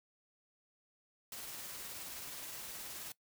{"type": "noise with tremolo", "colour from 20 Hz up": "white", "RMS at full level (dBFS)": -45, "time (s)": [1.32, 3.12], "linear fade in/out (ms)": 2, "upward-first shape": "triangle", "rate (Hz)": 19, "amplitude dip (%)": 25, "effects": ["noise-tail reverb RT60 0.1 s tail -20 dB re dry"]}